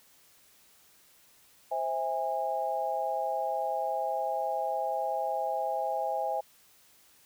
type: chord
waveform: sine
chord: C augmented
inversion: none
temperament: just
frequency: 523.3 / 654.1 / 817.6 Hz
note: C5 / E5 / G#5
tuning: 0 / -14 / -27 cents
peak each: -35 / -33 / -31 dBFS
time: 1.71-6.41 s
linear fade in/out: 10 ms
effects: white hiss -61 dBFS RMS until 7.25 s